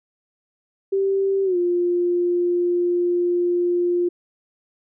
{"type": "tone with pitch glide", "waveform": "sine", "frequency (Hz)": [390, 351.5], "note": ["G4", "F4"], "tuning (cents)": [-9, 11], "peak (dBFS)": -17, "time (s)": [0.92, 4.09], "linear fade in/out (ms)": 10, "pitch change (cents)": -180, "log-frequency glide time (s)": [1.44, 1.57], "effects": []}